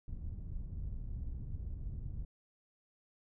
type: low-pass noise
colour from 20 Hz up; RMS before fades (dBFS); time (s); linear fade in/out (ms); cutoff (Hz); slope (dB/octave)
pink; -41; 0.08-2.25; 2; 100; 12
effects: none